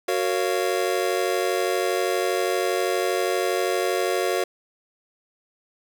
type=chord; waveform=square; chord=Gb major seventh; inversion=none; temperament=just; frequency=370 / 462.5 / 555 / 693.7 Hz; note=Gb4 / Bb4 / Db5 / F5; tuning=0 / -14 / +2 / -12 cents; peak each=-26 / -28 / -29 / -29 dBFS; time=0.08-4.44 s; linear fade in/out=5 ms; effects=none